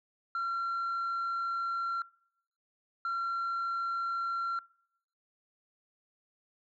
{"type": "tone bursts at uneven times", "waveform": "sine", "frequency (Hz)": 1367, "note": "F6", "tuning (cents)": -37, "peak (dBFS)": -28, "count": 2, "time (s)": [[0.35, 2.02], [3.05, 4.59]], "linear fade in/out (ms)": 2, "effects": ["noise-tail reverb RT60 0.7 s tail -25 dB re dry", "tanh soft clip ceiling -29 dBFS"]}